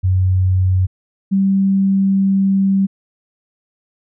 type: tone pair in turn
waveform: sine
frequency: 93 / 194.35 Hz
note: F#2 / G3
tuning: +9 / -15 cents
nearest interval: octave + minor second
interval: 1276 cents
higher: second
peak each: -11 dBFS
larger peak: neither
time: 0.03-0.87 / 1.31-2.87 s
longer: second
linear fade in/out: 20 ms
effects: none